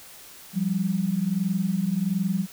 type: tone pair together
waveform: sine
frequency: 174.61 / 195.99 Hz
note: F3 / G3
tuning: 0 / 0 cents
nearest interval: major second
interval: 200 cents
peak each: -26 / -24 dBFS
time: 0.53-2.47 s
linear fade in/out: 50 ms
effects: white hiss -46 dBFS RMS until 2.52 s